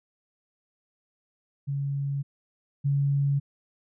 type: tone pair in turn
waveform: sine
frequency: 140 / 140.55 Hz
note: C#3 / C#3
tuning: +18 / +24 cents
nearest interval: unison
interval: 6 cents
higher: second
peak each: -26 / -21 dBFS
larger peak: second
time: 1.67-2.23 / 2.84-3.4 s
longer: neither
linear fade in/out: 20 ms
effects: none